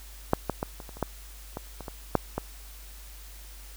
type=clicks; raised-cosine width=1 ms; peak=-6 / -12 / -14 / -27 / -29 / -29 / -12 / -19 / -25 / -22 / -6 / -14 dBFS; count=12; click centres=0.334 / 0.497 / 0.629 / 0.802 / 0.892 / 0.97 / 1.027 / 1.571 / 1.807 / 1.882 / 2.153 / 2.38 s; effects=added 50 Hz sine -44 dBFS peak until 3.76 s + white hiss -50 dBFS RMS until 3.76 s